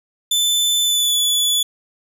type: tone with pitch glide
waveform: sawtooth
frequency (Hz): 3520 to 3440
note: A7 to A7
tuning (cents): 0 to -40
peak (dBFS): -12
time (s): 0.31-1.63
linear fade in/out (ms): 5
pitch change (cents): -40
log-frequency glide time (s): 0.83-1.18
effects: none